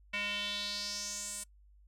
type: tone with band-pass filter sweep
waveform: square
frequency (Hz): 204.8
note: G#3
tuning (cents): -24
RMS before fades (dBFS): -38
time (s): 0.13-1.44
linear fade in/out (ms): 10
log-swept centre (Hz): 2400 to 8900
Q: 3.8
effects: noise-tail reverb RT60 0.1 s tail -22 dB re dry + added 50 Hz sine -58 dBFS peak until 1.87 s